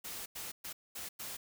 white noise bursts at uneven times, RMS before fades -43 dBFS, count 5, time 0.04-0.26 / 0.35-0.52 / 0.64-0.73 / 0.95-1.09 / 1.19-1.37 s, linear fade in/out 10 ms, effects none

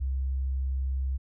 sine tone, 66.2 Hz, C2, 21 cents sharp, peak -26 dBFS, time 0-1.18 s, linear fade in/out 20 ms, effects none

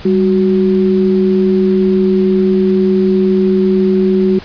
sine tone pair together, 196.85 / 371.6 Hz, G3 / F#4, +8 / +7 cents, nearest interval major seventh, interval 1099 cents, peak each -11 dBFS, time 0.05-4.39 s, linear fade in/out 5 ms, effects pink hiss -33 dBFS RMS until 4.44 s + resampled to 11025 Hz

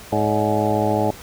harmonic tone with a mistuned harmonic, 105.9 Hz, G#2, 34 cents sharp, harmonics 1 / 2 / 3 / 4 / 5 / 6 / 7 / 8, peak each -25 / -25 / -25 / -25 / -25 / -25 / -25 / -25 dBFS, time 0.12-1.11 s, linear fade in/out 5 ms, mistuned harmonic 5, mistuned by +110 cents, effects pink hiss -40 dBFS RMS until 1.22 s

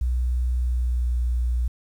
sine tone with pitch glide, 61.74 to 60.5 Hz, B1 to B1, 0 to -35 cents, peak -20 dBFS, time 0.01-1.68 s, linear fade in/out 5 ms, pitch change -35 cents, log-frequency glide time 0.57-1.18 s, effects 9-bit

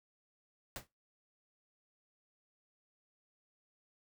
pink noise with exponential decay, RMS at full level -38 dBFS, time 0.76-0.87 s, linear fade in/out 1 ms, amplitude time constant 23 ms, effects noise-tail reverb RT60 0.2 s tail -18 dB re dry

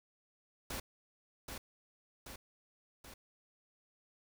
pink noise with echo, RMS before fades -41 dBFS, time 0.7-0.8 s, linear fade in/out 5 ms, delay 780 ms, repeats 3, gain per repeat -4 dB, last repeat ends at 3.14 s, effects none

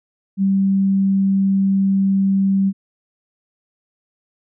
sine tone, 194.5 Hz, G3, 13 cents flat, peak -13 dBFS, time 0.37-2.73 s, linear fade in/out 50 ms, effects none

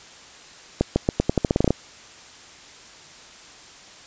accelerating click train, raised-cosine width 2 ms, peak -4 dBFS, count 13, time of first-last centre 0.81-1.706 s, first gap 150 ms, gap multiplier 0.86, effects white hiss -45 dBFS RMS until 4.06 s + resampled to 16000 Hz

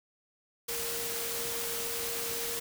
sine tone in noise, 466.2 Hz, A#4, in tune, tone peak -40 dBFS, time 0.68-2.6 s, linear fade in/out 10 ms, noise white, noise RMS -35 dBFS, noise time 0.68-2.6 s, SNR -8 dB, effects none

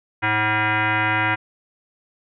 sine tone with frequency modulation, 320.5 Hz, E4, 49 cents flat, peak -17 dBFS, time 0.22-1.36 s, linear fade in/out 20 ms, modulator 429 Hz, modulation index 4.8, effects none

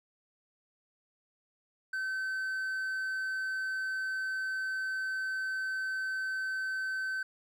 triangle tone, 1535 Hz, G6, 37 cents flat, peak -30 dBFS, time 1.93-7.23 s, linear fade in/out 5 ms, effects none

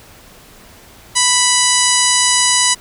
harmonic tone with a mistuned harmonic, 987.8 Hz, B5, in tune, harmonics 1 / 2 / 3 / 4 / 5 / 6 / 7 / 8 / 9 / 10, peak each -20 / -20 / -20 / -20 / -20 / -20 / -20 / -20 / -20 / -20 dBFS, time 1.15-2.75 s, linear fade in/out 20 ms, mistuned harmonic 7, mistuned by -44 cents, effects pink hiss -42 dBFS RMS until 2.8 s

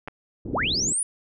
clicks, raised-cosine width 0.5 ms, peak -20 dBFS, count 2, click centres 0.076 / 0.083 s
white low-pass noise, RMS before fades -33 dBFS, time 0.45-0.93 s, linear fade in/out 5 ms, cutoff 360 Hz, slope 24 dB/octave
sine linear sweep, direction up, 141.8 to 9956 Hz, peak -22 dBFS, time 0.53-1.03 s, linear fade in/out 2 ms
effects none

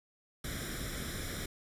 pink noise with comb filter, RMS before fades -39 dBFS, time 0.44-1.46 s, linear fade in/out 5 ms, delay 0.55 ms, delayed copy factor +0.75, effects resampled to 32000 Hz

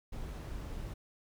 brown noise, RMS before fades -41 dBFS, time 0.12-0.94 s, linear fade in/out 10 ms, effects none

